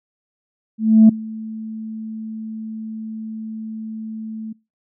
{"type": "tone with ADSR envelope", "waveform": "sine", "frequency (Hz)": 220, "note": "A3", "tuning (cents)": 0, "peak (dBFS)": -3, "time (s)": [0.78, 4.53], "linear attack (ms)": 310, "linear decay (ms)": 6, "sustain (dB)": -24, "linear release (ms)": 10, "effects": ["noise-tail reverb RT60 0.3 s tail -26 dB re dry", "tanh soft clip ceiling -2 dBFS"]}